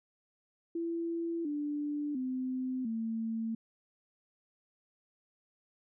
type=tone with pitch steps; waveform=sine; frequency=335.4 / 293.7 / 257.1 / 225.1 Hz; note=E4 / D4 / C4 / A3; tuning=+30 / 0 / -30 / +40 cents; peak=-32 dBFS; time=0.75-3.55 s; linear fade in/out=5 ms; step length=700 ms; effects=none